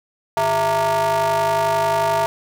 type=ring-modulated tone; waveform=square; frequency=127.4 Hz; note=C3; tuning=46 cents flat; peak=-14 dBFS; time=0.37-2.26 s; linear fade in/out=0 ms; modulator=790 Hz; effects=none